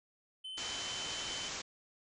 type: tone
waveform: triangle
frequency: 3059 Hz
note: G7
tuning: 43 cents flat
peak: -40 dBFS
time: 0.44-1.49 s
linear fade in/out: 10 ms
type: low-pass noise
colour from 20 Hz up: white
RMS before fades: -42 dBFS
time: 0.57-1.62 s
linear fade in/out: 10 ms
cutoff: 7400 Hz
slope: 96 dB/octave
effects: resampled to 24000 Hz